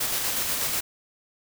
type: noise with tremolo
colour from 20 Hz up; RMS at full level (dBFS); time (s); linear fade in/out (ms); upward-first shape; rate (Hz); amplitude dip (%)
white; -26; 0-0.81; 10; square; 8.2; 25
effects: none